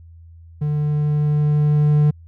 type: tone with level ramp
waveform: triangle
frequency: 149 Hz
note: D3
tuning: 25 cents sharp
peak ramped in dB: -16 to -9 dBFS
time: 0.61-2.11 s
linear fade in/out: 10 ms
effects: added 83 Hz sine -40 dBFS peak until 2.27 s